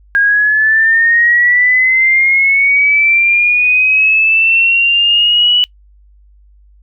sine linear sweep, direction up, 1619 to 2960 Hz, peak -7 dBFS, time 0.15-5.64 s, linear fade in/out 0 ms, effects noise-tail reverb RT60 0.1 s tail -24 dB re dry + added 50 Hz sine -42 dBFS peak until 6.82 s

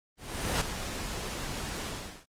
pink noise with ADSR envelope, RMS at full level -27 dBFS, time 0.17-2.26 s, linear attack 440 ms, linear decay 7 ms, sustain -9 dB, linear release 390 ms, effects low-pass 10000 Hz 12 dB/octave + Opus 24 kbps

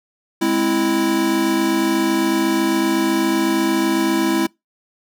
square chord, Ab augmented, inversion none, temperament equal, 207.7 / 261.6 / 329.6 Hz, Ab3 / C4 / E4, 0 / 0 / 0 cents, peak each -24 / -23 / -18 dBFS, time 0.41-4.47 s, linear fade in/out 10 ms, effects noise-tail reverb RT60 0.2 s tail -25 dB re dry

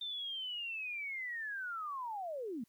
sine linear sweep, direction down, 3600 to 206.9 Hz, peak -38 dBFS, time 0.01-2.64 s, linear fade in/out 5 ms, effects white hiss -75 dBFS RMS until 2.68 s

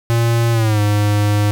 square tone with pitch glide, 116.5 to 103.79 Hz, A#2 to G#2, -1 to -1 cents, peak -13 dBFS, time 0.1-1.51 s, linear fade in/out 0 ms, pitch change -200 cents, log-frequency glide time 0.52-0.8 s, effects 9-bit

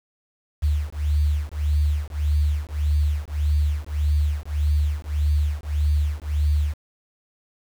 sine beating tone pair, 73.5 / 75.2 Hz, D2 / D2, +2 / +42 cents, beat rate 1.7 Hz, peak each -22 / -22 dBFS, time 0.62-6.74 s, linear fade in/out 20 ms, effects 7-bit

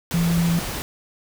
sine tone in noise, 169.4 Hz, E3, 48 cents sharp, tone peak -17 dBFS, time 0.14-0.59 s, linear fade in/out 0 ms, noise pink, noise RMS -29 dBFS, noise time 0.11-0.82 s, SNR +9 dB, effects none

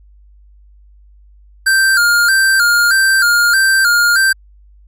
square tone with vibrato, 1488 Hz, F#6, 9 cents sharp, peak -9 dBFS, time 1.66-4.33 s, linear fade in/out 10 ms, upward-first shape square, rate 1.6 Hz, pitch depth 88 cents each way, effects added 50 Hz sine -41 dBFS peak until 4.87 s + MP3 64 kbps

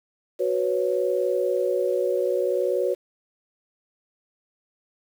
sine chord, F# suspended fourth, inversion none, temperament equal, 370 / 493.9 / 554.4 Hz, F#4 / B4 / C#5, 0 / 0 / 0 cents, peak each -25 dBFS, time 0.39-2.95 s, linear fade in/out 20 ms, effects 8-bit

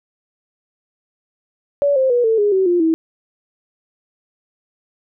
sine tone with pitch steps, 570 / 525.7 / 484.9 / 447.2 / 412.5 / 380.4 / 350.9 / 323.6 Hz, C#5 / C5 / B4 / A4 / G#4 / F#4 / F4 / E4, +48 / +8 / -32 / +28 / -12 / +48 / +8 / -32 cents, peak -12 dBFS, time 1.82-2.94 s, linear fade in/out 0 ms, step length 140 ms, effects none

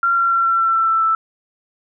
sine tone with pitch steps, 1377 / 1369.1 / 1361.2 / 1353.3 / 1345.5 / 1337.8 / 1330.1 / 1322.4 Hz, F6 / F6 / F6 / E6 / E6 / E6 / E6 / E6, -25 / -35 / -45 / +45 / +35 / +25 / +15 / +5 cents, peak -13 dBFS, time 0.03-1.15 s, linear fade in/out 2 ms, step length 140 ms, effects none

